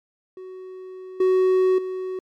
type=tone with level steps; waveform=triangle; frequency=372.8 Hz; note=F#4; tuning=13 cents sharp; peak=-33 / -13 / -24 dBFS; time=0.37-2.19 s; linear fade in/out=2 ms; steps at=1.2 / 1.78 s; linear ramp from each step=5 ms; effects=MP3 96 kbps